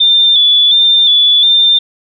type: tone with vibrato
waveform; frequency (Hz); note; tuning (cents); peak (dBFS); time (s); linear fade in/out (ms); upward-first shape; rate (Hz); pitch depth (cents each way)
sine; 3520; A7; 0; -5; 0-1.79; 10; square; 1.4; 36
effects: none